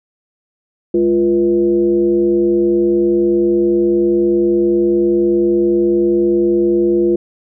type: tone with frequency modulation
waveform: sine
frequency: 347.5 Hz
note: F4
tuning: 9 cents flat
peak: -10 dBFS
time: 0.94-7.16 s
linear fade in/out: 5 ms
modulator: 141 Hz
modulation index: 0.65
effects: none